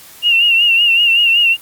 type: tone with vibrato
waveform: sine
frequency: 2783 Hz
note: F7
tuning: 7 cents flat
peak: -8 dBFS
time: 0.22-1.57 s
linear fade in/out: 50 ms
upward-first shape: sine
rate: 5.3 Hz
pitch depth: 60 cents each way
effects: white hiss -39 dBFS RMS until 1.61 s + Opus 48 kbps